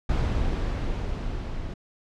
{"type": "noise with level ramp", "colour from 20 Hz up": "brown", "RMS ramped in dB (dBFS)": [-23, -33], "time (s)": [0.09, 1.74], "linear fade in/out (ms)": 5, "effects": ["low-pass 5000 Hz 12 dB/octave"]}